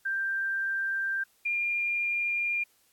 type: tone pair in turn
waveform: sine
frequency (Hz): 1578 / 2404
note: G6 / D7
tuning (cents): +11 / +40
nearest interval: perfect fifth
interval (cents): 729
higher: second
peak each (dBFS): -27 / -26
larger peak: second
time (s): 0.05-1.24 / 1.45-2.64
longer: neither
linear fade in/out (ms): 10
effects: white hiss -66 dBFS RMS until 2.92 s + AAC 64 kbps